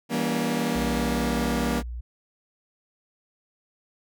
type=chord; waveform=sawtooth; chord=E diminished seventh; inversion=none; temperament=just; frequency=164.81 / 197.78 / 237.3 / 284.8 Hz; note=E3 / G3 / Bb3 / Db4; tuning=0 / +16 / +31 / +47 cents; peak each=-27 / -27 / -22 / -28 dBFS; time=0.09-1.83 s; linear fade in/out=50 ms
type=tone; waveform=sine; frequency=59.7 Hz; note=A#1; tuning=42 cents sharp; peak=-31 dBFS; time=0.75-2.01 s; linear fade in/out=10 ms
effects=none